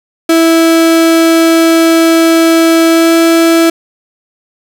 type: tone with pitch glide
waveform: 35% pulse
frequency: 328.5 to 330.8 Hz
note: E4 to E4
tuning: -6 to +6 cents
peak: -3 dBFS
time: 0.29-3.7 s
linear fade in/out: 5 ms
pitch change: +12 cents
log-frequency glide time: 2.88-3.14 s
effects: none